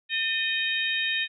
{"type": "harmonic tone with a mistuned harmonic", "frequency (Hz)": 622.3, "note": "D#5", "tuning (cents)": 0, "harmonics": [3, 4, 5, 6], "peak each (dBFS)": [-29, -29, -32, -30], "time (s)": [0.09, 1.28], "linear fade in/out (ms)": 50, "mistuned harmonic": 3, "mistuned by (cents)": -58, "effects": []}